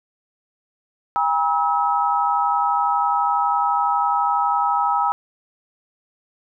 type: tone cluster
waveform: sine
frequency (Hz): 807 / 959 / 1289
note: G#5 / A#5 / E6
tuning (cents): -50 / +49 / -39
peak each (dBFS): -21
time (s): 1.16-5.12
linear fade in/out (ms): 0
effects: none